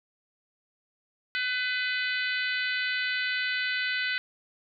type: harmonic tone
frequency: 502 Hz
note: B4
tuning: 28 cents sharp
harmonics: 3 / 4 / 5 / 6 / 7 / 8 / 9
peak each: -30 / -32 / -35 / -37 / -41 / -38 / -43 dBFS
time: 1.35-4.18 s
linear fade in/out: 0 ms
effects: none